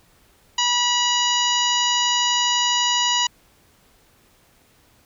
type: harmonic tone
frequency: 972 Hz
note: B5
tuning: 28 cents flat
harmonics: 1 / 2 / 3 / 4 / 5 / 6 / 7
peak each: -23 / -28 / -21 / -27 / -29 / -31 / -26 dBFS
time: 0.58-3.27 s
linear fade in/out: 5 ms
effects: pink hiss -57 dBFS RMS until 5.05 s